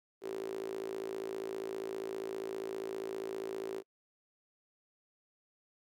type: tone with high-pass filter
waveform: sawtooth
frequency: 55 Hz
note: A1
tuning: in tune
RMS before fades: -40 dBFS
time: 0.21-3.83 s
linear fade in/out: 50 ms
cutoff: 390 Hz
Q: 8.9
effects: noise-tail reverb RT60 0.1 s tail -26 dB re dry